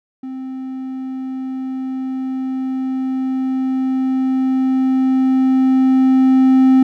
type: tone with level ramp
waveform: triangle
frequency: 261.6 Hz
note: C4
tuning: in tune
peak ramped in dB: -23 to -5 dBFS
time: 0.23-6.83 s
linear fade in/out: 5 ms
effects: none